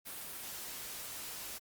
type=noise; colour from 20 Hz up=white; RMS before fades=-44 dBFS; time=0.05-1.59 s; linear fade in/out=20 ms; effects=Opus 32 kbps